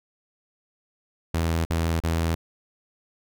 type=tone with dropouts; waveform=sawtooth; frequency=82.41 Hz; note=E2; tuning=in tune; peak=-18 dBFS; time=1.34-2.35 s; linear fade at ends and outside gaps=5 ms; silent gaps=1.651-1.701 / 2.002-2.036 s; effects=none